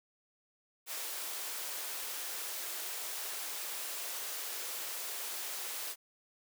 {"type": "high-pass noise", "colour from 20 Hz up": "white", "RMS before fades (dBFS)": -40, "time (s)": [0.86, 5.96], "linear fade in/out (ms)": 50, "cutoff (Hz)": 370, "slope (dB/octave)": 24, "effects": []}